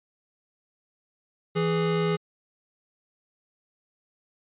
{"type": "tone pair together", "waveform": "square", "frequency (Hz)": [165.38, 415.3], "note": ["E3", "G#4"], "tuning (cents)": [6, 0], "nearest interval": "octave + major third", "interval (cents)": 1594, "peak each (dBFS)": -26, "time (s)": [1.55, 2.17], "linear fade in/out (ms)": 20, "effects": ["resampled to 8000 Hz"]}